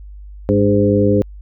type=harmonic tone with a mistuned harmonic; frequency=102.4 Hz; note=G#2; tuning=24 cents flat; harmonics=1 / 2 / 3 / 4 / 5; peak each=-17 / -17 / -17 / -17 / -17 dBFS; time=0.49-1.22 s; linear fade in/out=0 ms; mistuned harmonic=3; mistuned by=-39 cents; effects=added 50 Hz sine -32 dBFS peak until 1.41 s